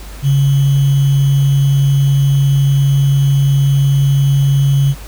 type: tone with sample-and-hold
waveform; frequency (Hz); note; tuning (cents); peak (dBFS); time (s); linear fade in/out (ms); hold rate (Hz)
sine; 138.59; C#3; 0; -8; 0.22-4.95; 50; 3150
effects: added 50 Hz sine -29 dBFS peak until 5.07 s + pink hiss -36 dBFS RMS until 5.07 s